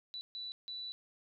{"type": "tone bursts at uneven times", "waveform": "sine", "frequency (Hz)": 3962, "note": "B7", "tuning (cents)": 5, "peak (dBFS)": -40, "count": 3, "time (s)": [[0.14, 0.21], [0.35, 0.52], [0.68, 0.92]], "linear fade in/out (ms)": 0, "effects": []}